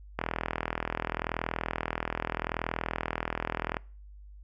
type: click train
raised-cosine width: 0.5 ms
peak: -14 dBFS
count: 147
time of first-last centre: 0.19-3.768 s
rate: 40.8 Hz
effects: noise-tail reverb RT60 0.4 s tail -25 dB re dry + added 50 Hz sine -46 dBFS peak until 4.43 s